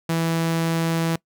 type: tone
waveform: sawtooth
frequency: 164.81 Hz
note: E3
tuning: in tune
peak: -16 dBFS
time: 0.09-1.16 s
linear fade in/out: 5 ms
effects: noise-tail reverb RT60 0.1 s tail -23 dB re dry